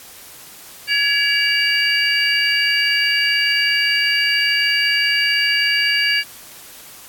sine tone cluster, 1677 / 2293 / 2818 / 4657 Hz, G#6 / D7 / F7 / D8, +16 / -42 / +15 / -15 cents, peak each -20 dBFS, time 0.87-6.24 s, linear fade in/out 50 ms, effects white hiss -40 dBFS RMS until 7.08 s + AAC 64 kbps

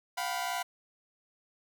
sawtooth tone cluster, 707 / 770 / 990 Hz, F5 / G5 / B5, +21 / -31 / +4 cents, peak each -31 / -34 / -33 dBFS, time 0.17-0.63 s, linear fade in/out 10 ms, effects none

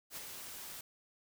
white noise with ADSR envelope, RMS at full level -43 dBFS, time 0.1-0.81 s, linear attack 66 ms, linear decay 29 ms, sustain -4 dB, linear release 4 ms, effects none

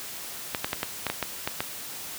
clicks, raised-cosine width 0.3 ms, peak -10 dBFS, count 9, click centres 0.548 / 0.645 / 0.731 / 0.831 / 1.067 / 1.1 / 1.227 / 1.475 / 1.605 s, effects white hiss -38 dBFS RMS until 2.18 s + high-pass 60 Hz 12 dB/octave

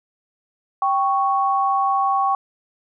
sine tone pair together, 784 / 1108.7 Hz, G5 / C#6, 0 / 0 cents, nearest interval tritone, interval 600 cents, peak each -19 dBFS, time 0.82-2.35 s, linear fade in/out 2 ms, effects none

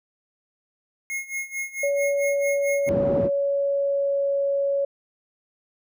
square tone with tremolo, 2158 Hz, C#7, 47 cents flat, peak -26 dBFS, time 1.1-2.89 s, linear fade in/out 0 ms, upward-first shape sine, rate 4.5 Hz, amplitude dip 85%
sine tone with pitch glide, 565 to 558.2 Hz, C#5 to C#5, +33 to +12 cents, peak -20 dBFS, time 1.83-4.85 s, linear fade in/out 5 ms, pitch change -21 cents, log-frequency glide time 2.11-4.35 s
pink band-pass noise, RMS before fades -26 dBFS, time 2.86-3.3 s, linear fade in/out 50 ms, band 140 to 450 Hz, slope 12 dB/octave
effects none

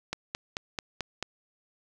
click train, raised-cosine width 0.2 ms, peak -14 dBFS, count 6, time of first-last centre 0.13-1.226 s, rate 4.56 Hz, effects none

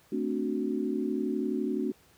sine chord, D dominant seventh, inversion second, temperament equal with one note detuned, 222.2 / 261.6 / 293.7 / 370 Hz, A3 / C4 / D4 / F#4, +17 / 0 / 0 / 0 cents, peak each -33 dBFS, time 0.12-1.92 s, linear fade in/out 5 ms, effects pink hiss -61 dBFS RMS until 2.17 s + high-pass 60 Hz 12 dB/octave

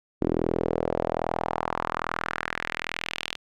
sawtooth tone with band-pass filter sweep, 41.2 Hz, E1, in tune, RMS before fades -29 dBFS, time 0.21-3.36 s, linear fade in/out 10 ms, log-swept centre 330 to 3200 Hz, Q 2.2, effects none

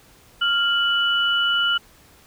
sine tone pair together, 1396.9 / 2960 Hz, F6 / F#7, 0 / 0 cents, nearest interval octave + minor second, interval 1300 cents, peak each -20 / -20 dBFS, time 0.41-1.78 s, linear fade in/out 10 ms, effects pink hiss -52 dBFS RMS until 2.26 s

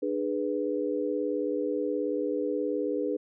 sine chord, G# diminished, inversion second, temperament equal with one note detuned, 298.8 / 415.3 / 493.9 Hz, D4 / G#4 / B4, +30 / 0 / 0 cents, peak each -31 dBFS, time 0.02-3.17 s, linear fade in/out 10 ms, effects none

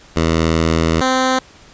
10% pulse tone pair in turn, 81.5 / 259.4 Hz, E2 / C4, -19 / -15 cents, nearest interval octave + minor sixth, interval 2004 cents, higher second, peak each -5 dBFS, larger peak neither, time 0.16-1.01 / 1.01-1.39 s, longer first, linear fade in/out 5 ms, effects pink hiss -44 dBFS RMS until 1.73 s + resampled to 16000 Hz

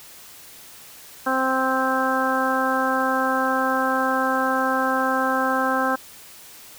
harmonic tone, 262 Hz, C4, 2 cents sharp, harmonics 1 / 2 / 3 / 4 / 5 / 6, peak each -26 / -26 / -26 / -26 / -26 / -26 dBFS, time 1.26-5.96 s, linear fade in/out 10 ms, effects white hiss -44 dBFS RMS until 6.78 s

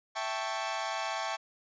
sawtooth chord, A dominant seventh, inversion second, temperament equal, 659.3 / 784 / 880 / 1108.7 Hz, E5 / G5 / A5 / C#6, 0 / 0 / 0 / 0 cents, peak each -34 dBFS, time 0.15-1.37 s, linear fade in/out 20 ms, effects resampled to 16000 Hz

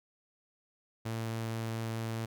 sawtooth tone, 113.1 Hz, A2, 48 cents sharp, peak -30 dBFS, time 1.05-2.26 s, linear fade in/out 10 ms, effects none

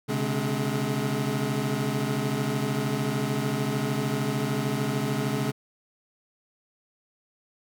25% pulse tone cluster, 130.1 / 143.4 / 211.4 Hz, C3 / D3 / G#3, -9 / -41 / +31 cents, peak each -26 dBFS, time 0.08-5.52 s, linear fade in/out 20 ms, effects none

